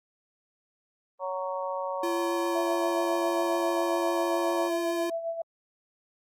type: harmonic tone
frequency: 185.8 Hz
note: F#3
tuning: 7 cents sharp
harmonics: 3 / 4 / 5 / 6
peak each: -32 / -40 / -34 / -37 dBFS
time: 1.19-4.71 s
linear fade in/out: 50 ms
type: tone with vibrato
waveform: square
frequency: 342 Hz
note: F4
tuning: 36 cents flat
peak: -29 dBFS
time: 2.03-5.1 s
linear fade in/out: 5 ms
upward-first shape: sine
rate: 7.3 Hz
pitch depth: 9 cents each way
type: tone with tremolo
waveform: sine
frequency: 665 Hz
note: E5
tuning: 15 cents sharp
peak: -27 dBFS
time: 2.55-5.42 s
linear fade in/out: 5 ms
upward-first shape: sine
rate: 7.4 Hz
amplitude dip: 60%
effects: Opus 32 kbps